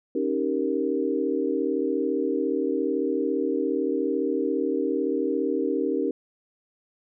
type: chord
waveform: sine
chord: Eb dominant seventh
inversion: third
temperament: equal with one note detuned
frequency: 273.5 / 311.1 / 392 / 466.2 Hz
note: Db4 / Eb4 / G4 / Bb4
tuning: -23 / 0 / 0 / 0 cents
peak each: -28 dBFS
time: 0.15-6.11 s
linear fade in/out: 5 ms
effects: none